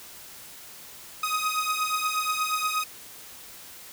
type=beating tone pair; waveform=sawtooth; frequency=1252 / 1260.4 Hz; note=D#6 / D#6; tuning=+10 / +22 cents; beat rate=8.4 Hz; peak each=-24 / -25 dBFS; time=1.23-2.84 s; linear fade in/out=5 ms; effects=white hiss -45 dBFS RMS until 3.92 s